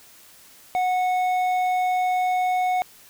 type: tone with hard clipping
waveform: triangle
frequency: 734 Hz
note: F#5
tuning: 14 cents flat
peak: -21 dBFS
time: 0.75-2.82 s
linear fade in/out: 0 ms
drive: 10 dB
effects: white hiss -50 dBFS RMS until 3.09 s